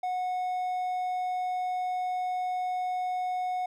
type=tone; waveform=triangle; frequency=732 Hz; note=F#5; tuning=19 cents flat; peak=-26 dBFS; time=0.03-3.66 s; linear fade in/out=5 ms; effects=none